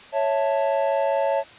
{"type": "chord", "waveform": "triangle", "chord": "A major", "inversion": "first", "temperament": "equal", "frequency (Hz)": [554.4, 659.3, 880], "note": ["C#5", "E5", "A5"], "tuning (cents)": [0, 0, 0], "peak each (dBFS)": [-20, -23, -24], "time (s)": [0.12, 1.44], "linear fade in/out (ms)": 50, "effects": ["white hiss -45 dBFS RMS until 1.58 s", "resampled to 8000 Hz"]}